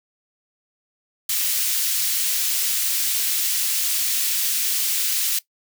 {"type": "high-pass noise", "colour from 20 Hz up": "white", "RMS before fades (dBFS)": -22, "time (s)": [1.29, 5.39], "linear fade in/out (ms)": 5, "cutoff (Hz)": 2700, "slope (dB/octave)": 12, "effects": ["noise-tail reverb RT60 0.1 s tail -18 dB re dry"]}